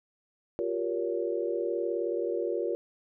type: chord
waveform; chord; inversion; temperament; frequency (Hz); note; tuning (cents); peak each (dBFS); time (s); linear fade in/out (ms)
sine; G half-diminished seventh; third; just; 352.8 / 392 / 470.4 / 564.5; F4 / G4 / Bb4 / Db5; +18 / 0 / +16 / +31; -32 / -35 / -32 / -35; 0.59-2.75; 0
effects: none